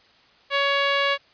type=tone; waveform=10% pulse; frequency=560 Hz; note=C#5; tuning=18 cents sharp; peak=-11 dBFS; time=0.5-1.18 s; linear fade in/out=50 ms; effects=white hiss -56 dBFS RMS until 1.33 s + resampled to 11025 Hz